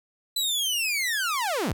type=linear sweep; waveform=sawtooth; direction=down; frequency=4016 to 51.91 Hz; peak=-21 dBFS; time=0.36-1.73 s; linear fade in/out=5 ms; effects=none